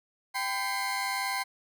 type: tone cluster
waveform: 30% pulse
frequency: 787 / 1012 / 2125 Hz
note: G5 / B5 / C7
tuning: +7 / +42 / +26 cents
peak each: -31 dBFS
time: 0.34-1.44 s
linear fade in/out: 20 ms
effects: none